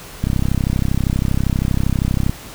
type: click train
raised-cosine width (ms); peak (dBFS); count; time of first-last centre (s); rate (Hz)
5; -5; 68; 0.24-2.295; 32.6
effects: pink hiss -36 dBFS RMS until 2.54 s